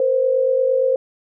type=tone pair together; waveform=sine; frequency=474.6 / 523.3 Hz; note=A#4 / C5; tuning=+31 / 0 cents; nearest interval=major second; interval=169 cents; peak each=-21 / -15 dBFS; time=0-0.96 s; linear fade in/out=2 ms; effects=none